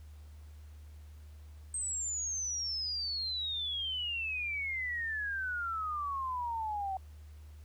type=exponential sweep; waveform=sine; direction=down; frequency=8372 to 754 Hz; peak=-33 dBFS; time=1.74-6.97 s; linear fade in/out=2 ms; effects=added 75 Hz sine -48 dBFS peak until 7.64 s + pink hiss -66 dBFS RMS until 7.64 s